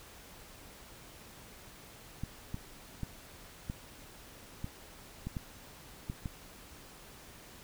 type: clicks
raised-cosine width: 5 ms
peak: -24 dBFS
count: 9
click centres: 2.236 / 2.544 / 3.033 / 3.699 / 4.644 / 5.27 / 5.368 / 6.099 / 6.258 s
effects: pink hiss -53 dBFS RMS until 7.63 s